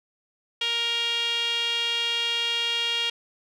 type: tone with band-pass filter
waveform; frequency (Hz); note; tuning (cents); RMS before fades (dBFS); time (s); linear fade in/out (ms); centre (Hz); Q
sawtooth; 468; A#4; +7; -26; 0.61-3.1; 5; 3100; 6.7
effects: none